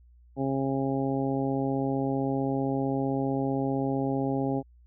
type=harmonic tone; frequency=135.5 Hz; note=C#3; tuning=39 cents flat; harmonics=1 / 2 / 3 / 4 / 5 / 6; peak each=-32 / -28 / -33 / -35 / -38 / -36 dBFS; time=0.36-4.63 s; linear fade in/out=50 ms; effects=added 60 Hz sine -53 dBFS peak until 4.86 s